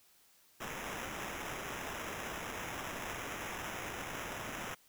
white noise with sample-and-hold, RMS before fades -42 dBFS, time 0.6-4.75 s, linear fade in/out 10 ms, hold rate 4410 Hz, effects white hiss -66 dBFS RMS until 4.88 s

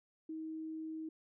sine tone, 317.4 Hz, D#4, 35 cents sharp, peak -40 dBFS, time 0.29-1.09 s, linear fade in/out 5 ms, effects none

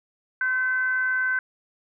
sine tone with frequency modulation, 1533 Hz, G6, 39 cents flat, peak -21 dBFS, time 0.41-1.39 s, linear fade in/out 2 ms, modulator 494 Hz, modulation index 0.31, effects none

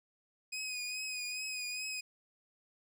20% pulse tone with vibrato, 2500 Hz, D#7, 8 cents sharp, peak -32 dBFS, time 0.52-2.01 s, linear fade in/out 10 ms, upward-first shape triangle, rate 2.4 Hz, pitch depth 44 cents each way, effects none

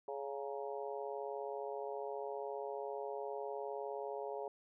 harmonic tone with a mistuned harmonic, 139.6 Hz, C#3, 13 cents sharp, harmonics 3 / 4 / 5 / 6 / 7, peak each -43 / -45 / -47 / -49 / -50 dBFS, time 0.08-4.48 s, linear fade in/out 2 ms, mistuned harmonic 7, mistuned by -73 cents, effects none

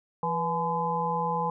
harmonic tone with a mistuned harmonic, 169.6 Hz, E3, 50 cents sharp, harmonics 1 / 3 / 5 / 6, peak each -33 / -33 / -29 / -30 dBFS, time 0.23-1.5 s, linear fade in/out 2 ms, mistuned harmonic 3, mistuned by -64 cents, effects none

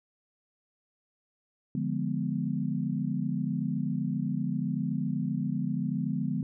sine chord, D diminished seventh, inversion none, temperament equal with one note detuned, 146.83 / 174.61 / 207.7 / 248.5 Hz, D3 / F3 / Ab3 / Cb4, 0 / 0 / 0 / +11 cents, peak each -33 dBFS, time 1.75-6.43 s, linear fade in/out 2 ms, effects none

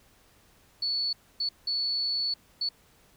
sine tone bursts at uneven times, 4435 Hz, C#8, in tune, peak -26 dBFS, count 4, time 0.82-1.13 / 1.4-1.49 / 1.67-2.34 / 2.61-2.69 s, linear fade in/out 5 ms, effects pink hiss -61 dBFS RMS until 3.16 s

